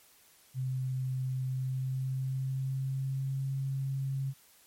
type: tone with pitch glide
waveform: sine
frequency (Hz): 130 to 135.44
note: C3 to C#3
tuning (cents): -11 to -40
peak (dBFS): -30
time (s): 0.54-4.34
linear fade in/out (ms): 50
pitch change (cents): +71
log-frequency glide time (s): 1.45-3.5
effects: white hiss -61 dBFS RMS until 4.66 s + MP3 64 kbps